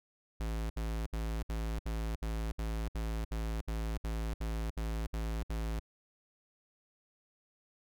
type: tone bursts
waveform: square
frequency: 55 Hz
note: A1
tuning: in tune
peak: -34 dBFS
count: 15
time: 0.4-5.796 s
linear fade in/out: 5 ms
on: 300 ms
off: 64 ms
effects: none